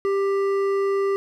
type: tone with hard clipping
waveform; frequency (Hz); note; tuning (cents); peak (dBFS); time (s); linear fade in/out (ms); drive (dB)
sine; 394.3; G4; +10; -21; 0.05-1.16; 0; 9
effects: none

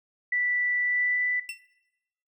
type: tone with pitch glide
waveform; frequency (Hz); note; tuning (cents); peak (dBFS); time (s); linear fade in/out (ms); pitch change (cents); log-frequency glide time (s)
sine; 1969 to 1983.8; B6 to B6; -6 to +7; -23; 0.32-1.4; 5; +13; 0.82-1.24
type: tone with exponential decay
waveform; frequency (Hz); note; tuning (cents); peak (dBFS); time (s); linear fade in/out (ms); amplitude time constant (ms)
40% pulse; 2700; E7; +41; -28; 1.49-1.61; 2; 26
effects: noise-tail reverb RT60 0.9 s tail -18 dB re dry

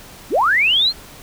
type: linear sweep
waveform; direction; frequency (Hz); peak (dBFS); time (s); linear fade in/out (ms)
sine; up; 197.9 to 4330; -12; 0.3-0.93; 50
effects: pink hiss -40 dBFS RMS until 1.22 s

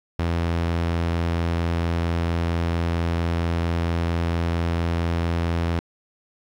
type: tone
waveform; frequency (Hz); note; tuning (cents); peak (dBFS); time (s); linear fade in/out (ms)
sawtooth; 84.4; E2; +41; -17; 0.19-5.79; 0
effects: low-pass 4000 Hz 12 dB/octave + 9-bit

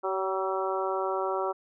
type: harmonic tone with a mistuned harmonic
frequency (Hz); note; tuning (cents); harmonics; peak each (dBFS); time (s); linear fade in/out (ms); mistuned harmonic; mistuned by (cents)
190.7; G3; -47; 2 / 3 / 4 / 5 / 6 / 7; -31 / -33 / -34 / -35 / -36 / -36; 0.03-1.53; 20; 3; -18
effects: none

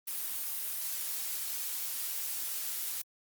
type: noise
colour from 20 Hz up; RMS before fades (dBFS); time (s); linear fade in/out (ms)
blue; -36; 0.07-3.02; 10
effects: Opus 32 kbps

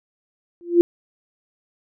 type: tone with exponential growth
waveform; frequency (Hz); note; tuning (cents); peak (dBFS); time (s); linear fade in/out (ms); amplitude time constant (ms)
sine; 345.6; F4; -18; -5; 0.61-0.81; 0; 43
effects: none

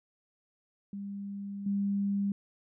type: tone with level steps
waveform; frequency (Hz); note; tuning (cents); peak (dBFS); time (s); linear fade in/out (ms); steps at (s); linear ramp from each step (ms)
sine; 200; G3; +35; -36 / -27; 0.93-2.32; 2; 1.66; 5
effects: none

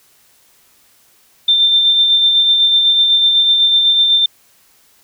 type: tone with tremolo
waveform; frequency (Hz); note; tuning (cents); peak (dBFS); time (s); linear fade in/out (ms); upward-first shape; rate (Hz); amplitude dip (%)
sine; 3578; A7; +28; -7; 1.48-4.26; 5; sine; 8; 35
effects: white hiss -52 dBFS RMS until 5.03 s

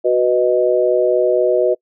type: chord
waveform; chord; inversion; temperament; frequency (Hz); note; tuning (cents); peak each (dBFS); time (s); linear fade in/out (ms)
sine; B major; second; equal; 370 / 493.9 / 622.3; F#4 / B4 / D#5; 0 / 0 / 0; -16; 0.04-1.75; 20
effects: noise-tail reverb RT60 0.1 s tail -26 dB re dry

